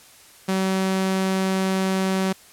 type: tone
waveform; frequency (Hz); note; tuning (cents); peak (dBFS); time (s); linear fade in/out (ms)
sawtooth; 190; F#3; +46; -16; 0.48-2.33; 10
effects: white hiss -49 dBFS RMS until 2.52 s + low-pass 12000 Hz 12 dB/octave